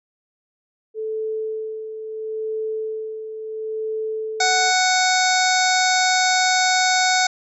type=tone with tremolo; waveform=sine; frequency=437.5 Hz; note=A4; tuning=10 cents flat; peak=-22 dBFS; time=0.94-4.73 s; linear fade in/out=50 ms; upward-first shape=sine; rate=0.74 Hz; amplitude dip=55%
type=harmonic tone; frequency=741 Hz; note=F#5; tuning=2 cents sharp; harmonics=1 / 2 / 3 / 5 / 6 / 7 / 8 / 9 / 10; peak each=-19 / -22 / -24 / -26 / -27 / -27 / -28 / -29 / -29 dBFS; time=4.4-7.27 s; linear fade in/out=5 ms
effects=none